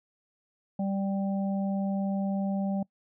harmonic tone, 195.9 Hz, G3, 1 cent flat, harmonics 1 / 3 / 4, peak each -27 / -37 / -39 dBFS, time 0.79-2.83 s, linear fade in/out 5 ms, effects noise-tail reverb RT60 0.1 s tail -23 dB re dry

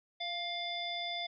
harmonic tone with a mistuned harmonic, 703 Hz, F5, 11 cents sharp, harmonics 1 / 3 / 5 / 7, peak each -40 / -42 / -38 / -47 dBFS, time 0.2-1.27 s, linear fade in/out 10 ms, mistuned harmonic 1, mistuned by -22 cents, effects none

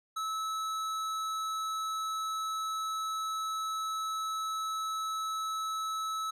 sine tone with hard clipping, 1300 Hz, E6, 24 cents flat, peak -34 dBFS, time 0.16-6.31 s, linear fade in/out 10 ms, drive 14 dB, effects none

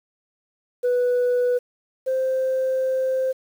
sine tone pair in turn, 492.7 / 522 Hz, B4 / C5, -4 / -4 cents, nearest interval minor second, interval 100 cents, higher second, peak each -15 / -18 dBFS, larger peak first, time 0.83-1.59 / 2.06-3.33 s, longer second, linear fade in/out 20 ms, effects tanh soft clip ceiling -16 dBFS + 8-bit

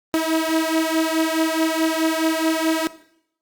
sawtooth beating tone pair, 319 / 323.7 Hz, D#4 / E4, +43 / -31 cents, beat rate 4.7 Hz, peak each -17 dBFS, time 0.14-2.87 s, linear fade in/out 0 ms, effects noise-tail reverb RT60 0.7 s tail -17 dB re dry + Opus 24 kbps

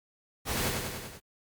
pink noise with echo, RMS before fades -31 dBFS, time 0.45-0.72 s, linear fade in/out 50 ms, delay 97 ms, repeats 5, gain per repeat -3 dB, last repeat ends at 1.205 s, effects Opus 48 kbps

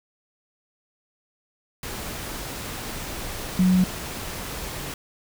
sine tone in noise, 184.1 Hz, F#3, 8 cents flat, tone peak -15 dBFS, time 3.59-3.84 s, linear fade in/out 2 ms, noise pink, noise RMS -33 dBFS, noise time 1.83-4.94 s, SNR +15 dB, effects none

